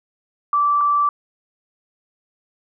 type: tone pair in turn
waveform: sine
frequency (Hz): 1164 / 1164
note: D6 / D6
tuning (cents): -16 / -16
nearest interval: unison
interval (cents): 0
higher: neither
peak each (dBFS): -14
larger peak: neither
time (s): 0.53-0.81 / 0.81-1.09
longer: neither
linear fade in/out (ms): 2
effects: none